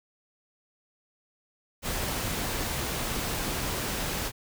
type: noise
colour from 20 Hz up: pink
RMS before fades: -31 dBFS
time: 1.82-4.32 s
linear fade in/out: 50 ms
effects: none